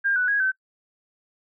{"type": "tone with pitch steps", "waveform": "sine", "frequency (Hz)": [1604, 1485, 1651, 1535], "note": ["G6", "F#6", "G#6", "G6"], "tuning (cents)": [39, 6, -11, -37], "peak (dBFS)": -19, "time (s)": [0.04, 0.52], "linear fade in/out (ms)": 20, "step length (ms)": 120, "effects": ["noise-tail reverb RT60 0.1 s tail -23 dB re dry"]}